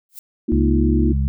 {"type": "noise with exponential growth", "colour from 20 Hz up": "violet", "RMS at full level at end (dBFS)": -31, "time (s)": [0.09, 0.19], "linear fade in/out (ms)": 1, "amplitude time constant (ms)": 21}
{"type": "chord", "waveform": "sine", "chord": "Bb suspended fourth", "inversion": "none", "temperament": "equal", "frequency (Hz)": [233.1, 311.1, 349.2], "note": ["Bb3", "Eb4", "F4"], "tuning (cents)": [0, 0, 0], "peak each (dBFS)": [-19, -21, -23], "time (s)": [0.48, 1.13], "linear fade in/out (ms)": 10}
{"type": "harmonic tone", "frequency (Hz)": 68.2, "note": "C#2", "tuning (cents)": -28, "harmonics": [1, 2, 3], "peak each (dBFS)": [-17, -23, -27], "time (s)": [0.52, 1.28], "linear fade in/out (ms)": 0}
{"effects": []}